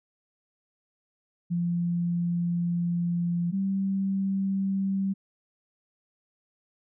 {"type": "tone pair in turn", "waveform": "sine", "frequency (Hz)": [172.9, 194.02], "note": ["F3", "G3"], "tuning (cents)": [-17, -18], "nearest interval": "major second", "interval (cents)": 199, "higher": "second", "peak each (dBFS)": -24, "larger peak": "neither", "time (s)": [[1.5, 3.52], [3.52, 5.14]], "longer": "first", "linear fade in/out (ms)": 20, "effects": []}